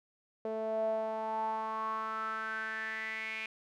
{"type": "tone with band-pass filter sweep", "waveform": "sawtooth", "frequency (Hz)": 220, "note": "A3", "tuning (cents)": 0, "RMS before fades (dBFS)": -36, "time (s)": [0.45, 3.46], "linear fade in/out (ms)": 2, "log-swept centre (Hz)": [540, 2400], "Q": 7.5, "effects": []}